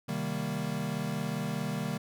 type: chord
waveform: square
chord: C minor seventh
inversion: none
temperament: equal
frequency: 130.81 / 155.56 / 196 / 233.1 Hz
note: C3 / Eb3 / G3 / Bb3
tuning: 0 / 0 / 0 / 0 cents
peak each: -40 / -36 / -37 / -38 dBFS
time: 0.08-1.98 s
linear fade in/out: 10 ms
effects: none